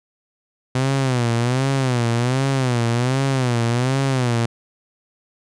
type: tone with vibrato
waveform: sawtooth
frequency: 126.1 Hz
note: B2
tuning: 36 cents sharp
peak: -13 dBFS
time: 0.75-4.46 s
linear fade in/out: 5 ms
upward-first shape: sine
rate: 1.3 Hz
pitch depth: 140 cents each way
effects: resampled to 22050 Hz